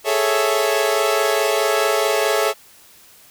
sawtooth chord, A major seventh, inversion third, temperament equal, 415.3 / 440 / 554.4 / 659.3 Hz, G#4 / A4 / C#5 / E5, 0 / 0 / 0 / 0 cents, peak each -18 dBFS, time 0.04-2.54 s, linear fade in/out 50 ms, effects white hiss -48 dBFS RMS until 3.3 s

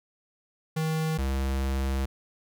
square tone pair in turn, 158.5 / 66.99 Hz, D#3 / C2, +32 / +41 cents, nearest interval octave + minor third, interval 1491 cents, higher first, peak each -26 dBFS, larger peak neither, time 0.76-1.18 / 1.18-2.06 s, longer second, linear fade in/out 10 ms, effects none

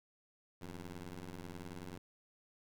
15% pulse ring-modulated tone, 90.2 Hz, F#2, 44 cents flat, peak -36 dBFS, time 0.61-1.98 s, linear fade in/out 5 ms, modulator 80.9 Hz, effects none

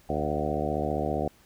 harmonic tone with a mistuned harmonic, 75.1 Hz, D2, 39 cents sharp, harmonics 1 / 2 / 3 / 4 / 5 / 6 / 7 / 8 / 9 / 10, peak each -35 / -35 / -35 / -35 / -35 / -35 / -35 / -35 / -35 / -35 dBFS, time 0.09-1.28 s, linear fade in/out 5 ms, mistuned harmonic 9, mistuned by +34 cents, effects pink hiss -59 dBFS RMS until 1.45 s

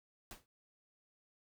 pink noise with exponential decay, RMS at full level -45 dBFS, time 0.31-0.46 s, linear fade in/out 1 ms, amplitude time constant 32 ms, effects none

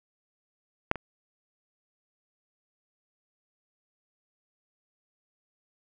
clicks, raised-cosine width 0.5 ms, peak -7 / -21 dBFS, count 2, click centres 0.914 / 0.957 s, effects none

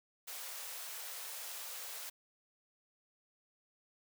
white high-pass noise, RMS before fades -45 dBFS, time 0.27-2.1 s, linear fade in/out 10 ms, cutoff 460 Hz, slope 48 dB/octave, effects none

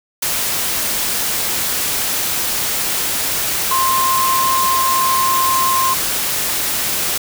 sine tone in noise, 1053 Hz, C6, 11 cents sharp, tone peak -14 dBFS, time 3.71-5.94 s, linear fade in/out 5 ms, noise white, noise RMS -19 dBFS, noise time 0.22-7.18 s, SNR +2 dB, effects none

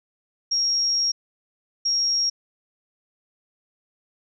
sine tone bursts at uneven times, 5588 Hz, F8, in tune, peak -19 dBFS, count 2, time 0.51-1.12 / 1.85-2.3 s, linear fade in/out 10 ms, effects none

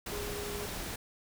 sine tone in noise, 411.2 Hz, G#4, 17 cents flat, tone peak -39 dBFS, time 0.12-0.66 s, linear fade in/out 5 ms, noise pink, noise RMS -39 dBFS, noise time 0.06-0.96 s, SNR -3 dB, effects none

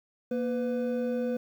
triangle tone pair together, 236.1 / 500.3 Hz, A#3 / B4, +22 / +22 cents, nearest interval octave + minor second, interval 1300 cents, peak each -28 dBFS, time 0.31-1.37 s, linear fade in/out 5 ms, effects 10-bit

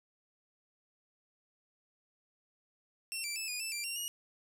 15% pulse tone with pitch steps, 2708 / 2343 / 2621 / 2458 / 2645 / 2363 / 2759 / 2881 Hz, E7 / D7 / E7 / D#7 / E7 / D7 / F7 / F#7, +46 / -5 / -11 / -22 / +5 / +10 / -22 / -47 cents, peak -29 dBFS, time 3.12-4.08 s, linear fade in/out 0 ms, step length 120 ms, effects none

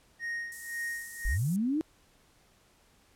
triangle tone with tremolo, 1864.7 Hz, A#6, in tune, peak -30 dBFS, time 0.19-1.38 s, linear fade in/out 50 ms, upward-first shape sine, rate 1.9 Hz, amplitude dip 80%
pink high-pass noise, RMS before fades -44 dBFS, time 0.52-1.56 s, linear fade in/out 0 ms, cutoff 7400 Hz, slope 24 dB/octave
sine linear sweep, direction up, 34.65 to 323.8 Hz, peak -26 dBFS, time 1.25-1.81 s, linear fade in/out 0 ms
effects pink hiss -64 dBFS RMS until 3.15 s + low-pass 12000 Hz 12 dB/octave

